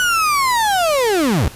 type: linear sweep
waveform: 35% pulse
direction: down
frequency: 1493 to 55 Hz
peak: -12 dBFS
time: 0-1.48 s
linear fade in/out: 0 ms
effects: pink hiss -38 dBFS RMS until 1.55 s + resampled to 32000 Hz